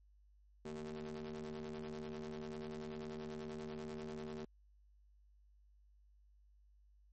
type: ring-modulated tone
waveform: 35% pulse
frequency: 77.78 Hz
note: D#2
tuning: in tune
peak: -39 dBFS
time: 0.65-4.45 s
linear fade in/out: 5 ms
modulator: 306 Hz
effects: added 50 Hz sine -64 dBFS peak until 7.12 s + MP3 32 kbps

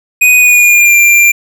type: tone with pitch glide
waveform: square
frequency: 2489 to 2378 Hz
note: D#7 to D7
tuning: 0 to +21 cents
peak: -4 dBFS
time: 0.21-1.32 s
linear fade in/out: 10 ms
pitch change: -79 cents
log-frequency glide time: 0.37-0.95 s
effects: none

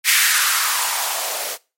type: noise with band-pass filter sweep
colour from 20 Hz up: violet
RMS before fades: -19 dBFS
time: 0.04-1.58 s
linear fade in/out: 50 ms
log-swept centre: 2000 to 490 Hz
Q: 2.9
effects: noise-tail reverb RT60 0.3 s tail -22 dB re dry + MP3 64 kbps

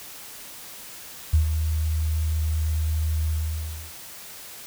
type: tone with ADSR envelope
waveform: sine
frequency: 78.3 Hz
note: D#2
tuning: 11 cents sharp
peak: -13 dBFS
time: 1.33-3.93 s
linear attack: 10 ms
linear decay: 110 ms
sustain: -8 dB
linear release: 640 ms
effects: white hiss -41 dBFS RMS until 4.66 s

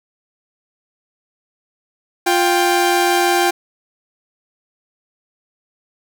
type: tone pair together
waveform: sawtooth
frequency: 350.5 / 786.8 Hz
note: F4 / G5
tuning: +6 / +6 cents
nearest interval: octave + major second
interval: 1400 cents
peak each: -12 dBFS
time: 2.26-3.51 s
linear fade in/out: 10 ms
effects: none

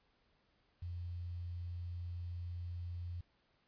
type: tone with quantisation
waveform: sine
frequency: 87.31 Hz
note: F2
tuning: in tune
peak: -40 dBFS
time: 0.82-3.21 s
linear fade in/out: 5 ms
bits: 11
effects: pink hiss -75 dBFS RMS until 3.67 s + resampled to 11025 Hz

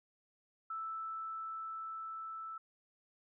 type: tone with level ramp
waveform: sine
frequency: 1318.5 Hz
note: E6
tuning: in tune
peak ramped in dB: -38 to -42 dBFS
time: 0.7-2.58 s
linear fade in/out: 5 ms
effects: none

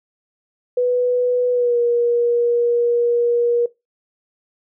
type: tone with pitch glide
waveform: sine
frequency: 493.9 to 476.2 Hz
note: B4 to A#4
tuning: 0 to +37 cents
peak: -14 dBFS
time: 0.77-3.66 s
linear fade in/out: 5 ms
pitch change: -63 cents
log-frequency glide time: 1.52-1.78 s
effects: noise-tail reverb RT60 0.2 s tail -19 dB re dry

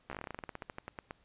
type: slowing click train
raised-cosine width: 0.5 ms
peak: -25 dBFS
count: 21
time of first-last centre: 0.1-1.109 s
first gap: 14 ms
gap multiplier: 1.12
effects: pink hiss -69 dBFS RMS until 1.24 s + resampled to 8000 Hz

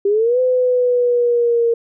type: linear two-way sweep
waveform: sine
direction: up then down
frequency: 392 to 510 to 463.5 Hz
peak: -12 dBFS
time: 0.05-1.74 s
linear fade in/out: 5 ms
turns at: 0.4 s
effects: none

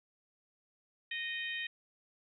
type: harmonic tone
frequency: 620 Hz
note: D#5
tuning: 6 cents flat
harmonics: 3 / 4 / 5 / 6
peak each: -39 / -41 / -43 / -45 dBFS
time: 1.11-1.67 s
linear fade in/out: 5 ms
effects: none

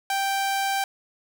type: tone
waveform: sawtooth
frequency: 784 Hz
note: G5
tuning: in tune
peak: -19 dBFS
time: 0.1-0.84 s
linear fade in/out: 2 ms
effects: none

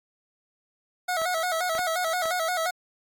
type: tone with vibrato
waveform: 25% pulse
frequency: 687 Hz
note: F5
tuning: 29 cents flat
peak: -21 dBFS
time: 1.08-2.71 s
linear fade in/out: 10 ms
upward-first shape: square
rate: 5.7 Hz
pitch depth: 95 cents each way
type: clicks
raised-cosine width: 0.5 ms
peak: -21 dBFS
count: 4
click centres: 1.217 / 1.752 / 1.792 / 2.256 s
effects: AAC 64 kbps

